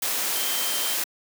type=tone in noise; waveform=sine; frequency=3136 Hz; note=G7; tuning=in tune; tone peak=-32 dBFS; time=0.35-0.95 s; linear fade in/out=5 ms; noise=white; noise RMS=-26 dBFS; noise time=0.02-1.04 s; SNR=-9 dB; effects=high-pass 300 Hz 12 dB/octave